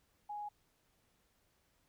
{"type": "tone", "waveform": "sine", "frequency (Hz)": 830.6, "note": "G#5", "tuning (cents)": 0, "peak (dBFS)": -40, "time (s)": [0.29, 0.49], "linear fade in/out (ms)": 10, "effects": ["pink hiss -75 dBFS RMS until 1.88 s"]}